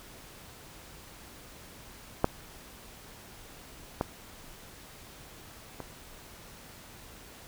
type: clicks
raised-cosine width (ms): 1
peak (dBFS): -8 / -13 / -24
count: 3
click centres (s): 2.244 / 4.011 / 5.803
effects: pink hiss -50 dBFS RMS until 7.47 s